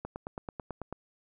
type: click train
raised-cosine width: 1 ms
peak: -23 dBFS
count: 9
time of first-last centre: 0.05-0.926 s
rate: 9.13 Hz
effects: none